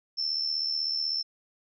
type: tone with amplitude modulation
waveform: sine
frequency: 5340 Hz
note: E8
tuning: 22 cents sharp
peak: -24 dBFS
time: 0.17-1.23 s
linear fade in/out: 20 ms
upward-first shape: sine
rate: 76.1 Hz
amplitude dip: 60%
effects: none